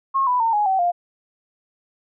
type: tone with pitch steps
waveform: sine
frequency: 1082 / 992.2 / 909.8 / 834.3 / 765.1 / 701.6 Hz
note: C#6 / B5 / A#5 / G#5 / G5 / F5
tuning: -42 / +8 / -42 / +8 / -42 / +8 cents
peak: -16 dBFS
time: 0.14-0.92 s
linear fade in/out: 20 ms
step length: 130 ms
effects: none